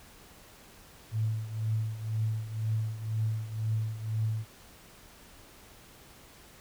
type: tone with tremolo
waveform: sine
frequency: 110 Hz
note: A2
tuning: in tune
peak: -25 dBFS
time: 1.11-4.46 s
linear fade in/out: 50 ms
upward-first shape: triangle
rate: 2 Hz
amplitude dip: 80%
effects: pink hiss -54 dBFS RMS until 6.6 s